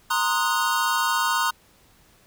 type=chord; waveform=square; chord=C half-diminished seventh; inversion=third; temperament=equal with one note detuned; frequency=932.3 / 1046.5 / 1244.5 / 1468.9 Hz; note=Bb5 / C6 / Eb6 / Gb6; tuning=0 / 0 / 0 / -13 cents; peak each=-27 dBFS; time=0.1-1.51 s; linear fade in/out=10 ms; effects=pink hiss -57 dBFS RMS until 2.26 s